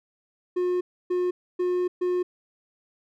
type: tone bursts at uneven times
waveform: triangle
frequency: 359.7 Hz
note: F#4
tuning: 49 cents flat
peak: -20 dBFS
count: 4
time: 0.56-0.81 / 1.1-1.31 / 1.59-1.88 / 2.01-2.23 s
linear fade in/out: 10 ms
effects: none